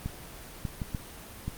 clicks, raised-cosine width 5 ms, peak -19 dBFS, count 5, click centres 0.06 / 0.652 / 0.818 / 0.948 / 1.48 s, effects pink hiss -45 dBFS RMS until 1.57 s + Opus 24 kbps

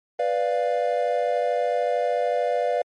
triangle chord, B diminished, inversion none, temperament equal, 493.9 / 587.3 / 698.5 Hz, B4 / D5 / F5, 0 / 0 / 0 cents, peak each -23 dBFS, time 0.19-2.82 s, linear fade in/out 5 ms, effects MP3 48 kbps

